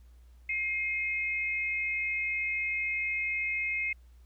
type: tone pair together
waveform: sine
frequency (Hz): 2132 / 2535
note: C7 / D#7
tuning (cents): +32 / +32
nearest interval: minor third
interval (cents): 300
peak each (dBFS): -30 / -34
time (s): 0.49-3.93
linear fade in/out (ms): 5
effects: added 60 Hz sine -52 dBFS peak until 4.25 s + pink hiss -71 dBFS RMS until 4.25 s